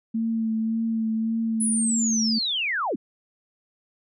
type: tone with vibrato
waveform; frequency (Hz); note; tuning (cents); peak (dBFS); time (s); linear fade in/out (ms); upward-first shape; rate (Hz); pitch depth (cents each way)
sine; 224.1; A3; +32; -22; 0.14-2.39; 10; sine; 1.8; 22
type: linear sweep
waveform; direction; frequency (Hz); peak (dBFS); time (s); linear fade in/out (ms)
sine; down; 10250 to 174.61; -23; 1.6-2.96; 10
effects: none